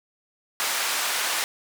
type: band-pass noise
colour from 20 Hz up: pink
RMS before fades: -26 dBFS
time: 0.6-1.44 s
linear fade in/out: 0 ms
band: 1000 to 14000 Hz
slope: 12 dB/octave
effects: none